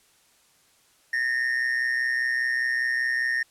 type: tone with amplitude modulation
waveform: triangle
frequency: 1834 Hz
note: A#6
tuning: 29 cents flat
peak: -18 dBFS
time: 1.13-3.43 s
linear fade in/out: 5 ms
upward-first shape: sine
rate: 125 Hz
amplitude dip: 65%
effects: white hiss -61 dBFS RMS until 3.5 s + low-pass 11000 Hz 12 dB/octave